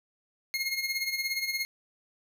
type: tone with tremolo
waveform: 25% pulse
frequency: 2149 Hz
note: C7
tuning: 46 cents sharp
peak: -23 dBFS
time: 0.54-1.65 s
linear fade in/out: 0 ms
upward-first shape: sine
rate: 17 Hz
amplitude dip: 65%
effects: none